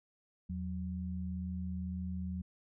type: tone pair together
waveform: sine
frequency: 81.9 / 183.99 Hz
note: E2 / F#3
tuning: -11 / -9 cents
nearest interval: octave + major second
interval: 1402 cents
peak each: -39 / -38 dBFS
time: 0.49-2.42 s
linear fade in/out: 10 ms
effects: none